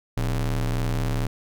square ring-modulated tone, 73.42 Hz, D2, in tune, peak -20 dBFS, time 0.17-1.27 s, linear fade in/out 5 ms, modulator 41.3 Hz, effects none

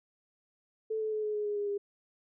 sine tone with pitch steps, 439.1 / 434.1 / 429.1 / 424.1 / 419.3 / 414.5 / 409.7 / 405 Hz, A4 / A4 / A4 / G#4 / G#4 / G#4 / G#4 / G#4, -4 / -23 / -43 / +36 / +17 / -3 / -24 / -43 cents, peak -30 dBFS, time 0.9-1.78 s, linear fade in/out 10 ms, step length 110 ms, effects none

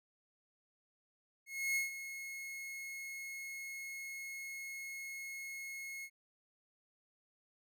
45% pulse tone with ADSR envelope, 2169 Hz, C#7, 38 cents flat, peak -31 dBFS, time 1.46-6.1 s, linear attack 300 ms, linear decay 140 ms, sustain -12 dB, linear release 62 ms, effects none

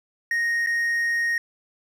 triangle tone with dropouts, 1864.7 Hz, A#6, in tune, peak -19 dBFS, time 0.31-1.38 s, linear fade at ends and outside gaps 2 ms, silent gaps 0.663-0.67 s, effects none

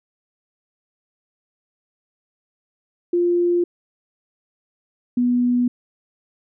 sine tone pair in turn, 349.2 / 245.1 Hz, F4 / B3, 0 / -13 cents, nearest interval tritone, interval 613 cents, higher first, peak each -15 dBFS, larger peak neither, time 3.13-3.64 / 5.17-5.68 s, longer neither, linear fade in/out 5 ms, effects none

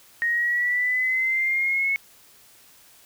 sine linear sweep, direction up, 1864 to 2200 Hz, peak -20 dBFS, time 0.22-1.96 s, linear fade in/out 0 ms, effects white hiss -53 dBFS RMS until 3.05 s

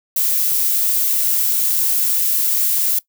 violet noise, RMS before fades -17 dBFS, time 0.16-2.99 s, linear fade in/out 5 ms, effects noise-tail reverb RT60 0.1 s tail -20 dB re dry

